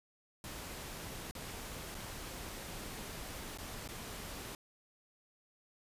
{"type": "noise with dropouts", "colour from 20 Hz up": "pink", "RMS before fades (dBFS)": -45, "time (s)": [0.44, 4.55], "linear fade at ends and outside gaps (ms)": 1, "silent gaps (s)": [[1.311, 1.351], [1.945, 1.95], [3.575, 3.585], [3.877, 3.888]], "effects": ["resampled to 32000 Hz"]}